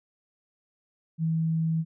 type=tone; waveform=sine; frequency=161.9 Hz; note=E3; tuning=31 cents flat; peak=-23 dBFS; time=1.18-1.85 s; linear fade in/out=50 ms; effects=none